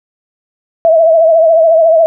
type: tone with vibrato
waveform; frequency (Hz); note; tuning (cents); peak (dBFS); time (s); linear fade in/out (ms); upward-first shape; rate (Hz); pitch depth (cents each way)
sine; 652; E5; -19; -4; 0.85-2.06; 0; triangle; 14; 74
effects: none